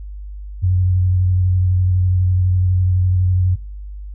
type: tone with vibrato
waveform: sine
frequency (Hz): 91.6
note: F#2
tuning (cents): -17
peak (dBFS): -12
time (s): 0.62-3.56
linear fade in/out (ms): 20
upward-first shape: triangle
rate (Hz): 12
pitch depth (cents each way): 27
effects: noise-tail reverb RT60 0.7 s tail -25 dB re dry + added 50 Hz sine -28 dBFS peak until 4.14 s